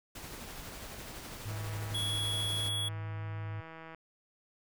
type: noise with tremolo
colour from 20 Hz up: pink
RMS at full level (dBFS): -44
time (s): 0.15-2.69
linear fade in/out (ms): 5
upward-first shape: sine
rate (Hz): 12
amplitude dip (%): 25
type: tone with vibrato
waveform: sine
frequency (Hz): 104.5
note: G#2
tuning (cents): +11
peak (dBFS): -36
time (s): 1.45-3.61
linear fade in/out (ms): 10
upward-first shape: triangle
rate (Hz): 6.3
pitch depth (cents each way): 11
type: click train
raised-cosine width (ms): 0.5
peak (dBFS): -33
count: 399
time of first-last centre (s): 1.49-3.947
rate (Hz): 162
type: tone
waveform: square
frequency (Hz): 3352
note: G#7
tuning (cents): +15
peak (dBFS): -33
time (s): 1.94-2.89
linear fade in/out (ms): 10
effects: none